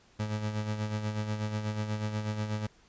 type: tone with tremolo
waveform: 30% pulse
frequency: 106.7 Hz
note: G#2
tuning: 47 cents sharp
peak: -26 dBFS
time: 0.19-2.67 s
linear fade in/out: 10 ms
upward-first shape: sine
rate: 8.2 Hz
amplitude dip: 55%
effects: pink hiss -62 dBFS RMS until 2.88 s + resampled to 16000 Hz